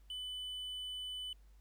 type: tone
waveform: triangle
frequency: 3000 Hz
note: F#7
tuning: 23 cents sharp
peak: -39 dBFS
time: 0.1-1.33 s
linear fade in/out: 2 ms
effects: added 50 Hz sine -58 dBFS peak until 1.6 s + pink hiss -75 dBFS RMS until 1.6 s